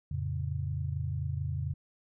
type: chord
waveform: sine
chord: F augmented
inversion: none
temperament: equal with one note detuned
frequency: 87.31 / 111.73 / 138.59 Hz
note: F2 / A2 / C#3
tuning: 0 / +27 / 0 cents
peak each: -34 / -38 / -34 dBFS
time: 0.11-1.74 s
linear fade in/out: 5 ms
effects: none